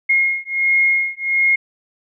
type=beating tone pair; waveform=sine; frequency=2148 / 2149.4 Hz; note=C7 / C7; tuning=+45 / +46 cents; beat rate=1.4 Hz; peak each=-17 dBFS; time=0.09-1.56 s; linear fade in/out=10 ms; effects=none